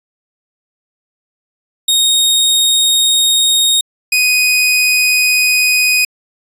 sawtooth tone pair in turn, 3729 / 2494 Hz, A#7 / D#7, 0 / +3 cents, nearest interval perfect fifth, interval 697 cents, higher first, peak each -6 dBFS, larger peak neither, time 1.88-3.81 / 4.12-6.05 s, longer neither, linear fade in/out 5 ms, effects resampled to 32000 Hz

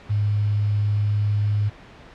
sine tone with quantisation, 103.83 Hz, G#2, in tune, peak -18 dBFS, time 0.09-1.7 s, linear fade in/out 20 ms, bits 7, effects pink hiss -45 dBFS RMS until 2.14 s + low-pass 3000 Hz 12 dB/octave

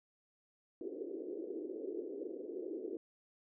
pink band-pass noise, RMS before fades -43 dBFS, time 0.81-2.97 s, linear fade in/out 2 ms, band 310 to 460 Hz, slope 48 dB/octave, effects none

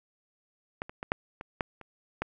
clicks, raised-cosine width 0.5 ms, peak -18 / -27 / -21 / -10 / -24 / -13 / -30 / -15 dBFS, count 8, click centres 0.819 / 0.895 / 1.029 / 1.119 / 1.411 / 1.608 / 1.813 / 2.22 s, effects none

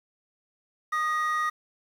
triangle tone pair together, 1232.2 / 1896 Hz, D#6 / A#6, -17 / +29 cents, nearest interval perfect fifth, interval 746 cents, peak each -23 / -28 dBFS, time 0.92-1.5 s, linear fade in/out 10 ms, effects tanh soft clip ceiling -16 dBFS + 9-bit

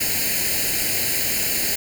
white noise with comb filter, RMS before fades -22 dBFS, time 0-1.76 s, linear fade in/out 10 ms, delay 0.43 ms, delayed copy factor +0.85, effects none

